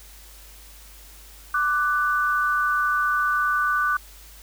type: tone pair together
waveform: sine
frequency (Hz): 1175 / 1489.4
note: D6 / F#6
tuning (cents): +1 / +11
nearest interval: major third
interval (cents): 410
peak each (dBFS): -22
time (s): 1.54-3.97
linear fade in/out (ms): 5
effects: added 50 Hz sine -46 dBFS peak until 4.42 s + white hiss -48 dBFS RMS until 4.42 s